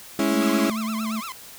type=chord; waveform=35% pulse; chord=C# minor; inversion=second; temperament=equal; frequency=207.7 / 277.2 / 329.6 Hz; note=G#3 / C#4 / E4; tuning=0 / 0 / 0 cents; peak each=-23 / -22 / -22 dBFS; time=0.19-0.7 s; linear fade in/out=2 ms
type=tone; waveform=triangle; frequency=220 Hz; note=A3; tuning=in tune; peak=-23 dBFS; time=0.31-1.21 s; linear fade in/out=20 ms
type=tone with vibrato; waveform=sawtooth; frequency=1176 Hz; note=D6; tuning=2 cents sharp; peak=-28 dBFS; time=0.42-1.32 s; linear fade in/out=0 ms; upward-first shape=sine; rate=8.7 Hz; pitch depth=250 cents each way
effects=white hiss -43 dBFS RMS until 1.58 s

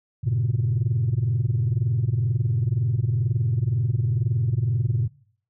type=chord; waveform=sine; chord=G diminished; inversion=none; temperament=equal with one note detuned; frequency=97.72 / 116.54 / 138.59 Hz; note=G2 / Bb2 / Db3; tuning=-5 / 0 / 0 cents; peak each=-26 / -21 / -24 dBFS; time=0.23-5.08 s; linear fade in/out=20 ms; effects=noise-tail reverb RT60 0.5 s tail -19 dB re dry + tanh soft clip ceiling -15 dBFS

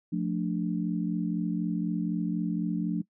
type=chord; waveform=sine; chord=D minor; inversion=first; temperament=just; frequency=176.2 / 220.2 / 293.7 Hz; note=F3 / A3 / D4; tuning=+16 / +2 / 0 cents; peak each=-29 / -32 / -32 dBFS; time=0.12-3.02 s; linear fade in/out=10 ms; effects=noise-tail reverb RT60 0.1 s tail -21 dB re dry

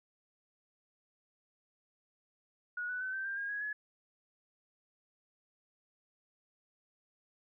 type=tone with pitch steps; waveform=sine; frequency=1455 / 1487.3 / 1520.3 / 1554 / 1588.5 / 1623.8 / 1659.8 / 1696.6 Hz; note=F#6 / F#6 / F#6 / G6 / G6 / G#6 / G#6 / G#6; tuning=-29 / +9 / +47 / -16 / +23 / -39 / -1 / +36 cents; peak=-35 dBFS; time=2.77-3.73 s; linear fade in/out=5 ms; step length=120 ms; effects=none

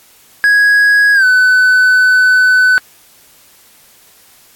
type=tone with pitch glide; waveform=triangle; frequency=1660 to 1504.7 Hz; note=G#6 to F#6; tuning=-1 to +29 cents; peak=-4 dBFS; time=0.44-2.78 s; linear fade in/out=0 ms; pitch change=-170 cents; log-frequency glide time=1.14-1.25 s; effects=white hiss -45 dBFS RMS until 4.55 s + AAC 64 kbps

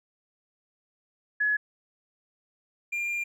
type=tone pair in turn; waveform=sine / triangle; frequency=1694 / 2396 Hz; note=G#6 / D7; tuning=+34 / +34 cents; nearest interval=tritone; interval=600 cents; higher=second; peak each=-22 / -26 dBFS; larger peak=first; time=1.4-1.57 / 2.92-3.24 s; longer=second; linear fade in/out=10 ms; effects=none

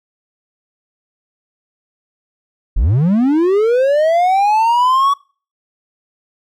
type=linear sweep; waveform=triangle; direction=up; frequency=33.38 to 1136 Hz; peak=-8 dBFS; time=2.76-5.14 s; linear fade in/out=10 ms; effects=noise-tail reverb RT60 0.4 s tail -25 dB re dry

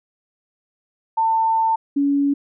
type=tone pair in turn; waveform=sine; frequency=896 / 282.2 Hz; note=A5 / C#4; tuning=+31 / +31 cents; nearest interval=octave + minor sixth; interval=2000 cents; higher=first; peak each=-15 dBFS; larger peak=neither; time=1.17-1.76 / 1.96-2.34 s; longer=first; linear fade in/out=10 ms; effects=none

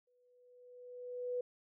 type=tone with exponential growth; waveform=sine; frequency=493.9 Hz; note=B4; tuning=in tune; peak=-33 dBFS; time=0.07-1.41 s; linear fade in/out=5 ms; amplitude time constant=290 ms; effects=none

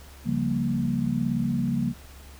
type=chord; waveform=sine; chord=G half-diminished seventh; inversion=second; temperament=equal; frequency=138.59 / 174.61 / 196 / 233.1 Hz; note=Db3 / F3 / G3 / Bb3; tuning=0 / 0 / 0 / 0 cents; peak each=-29 / -30 / -30 / -26 dBFS; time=0.24-1.94 s; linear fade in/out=50 ms; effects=added 69 Hz sine -45 dBFS peak until 2.39 s + pink hiss -50 dBFS RMS until 2.39 s

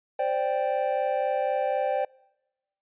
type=chord; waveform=triangle; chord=C suspended second; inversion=none; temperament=equal; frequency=523.3 / 587.3 / 784 Hz; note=C5 / D5 / G5; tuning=0 / 0 / 0 cents; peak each=-26 dBFS; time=0.19-2.05 s; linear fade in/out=5 ms; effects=noise-tail reverb RT60 1.0 s tail -26 dB re dry + resampled to 8000 Hz

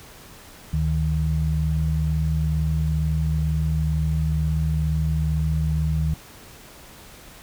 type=tone pair together; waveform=sine; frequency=73.42 / 155.57 Hz; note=D2 / D#3; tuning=0 / 0 cents; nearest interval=octave + minor second; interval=1300 cents; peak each=-22 dBFS; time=0.73-6.14 s; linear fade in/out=5 ms; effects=pink hiss -45 dBFS RMS until 7.42 s

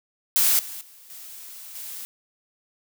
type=noise with level steps; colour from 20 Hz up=blue; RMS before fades=-19 / -36 / -49 / -41 / -36 dBFS; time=0.36-2.05 s; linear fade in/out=0 ms; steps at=0.59 / 0.81 / 1.1 / 1.75 s; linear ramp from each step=2 ms; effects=none

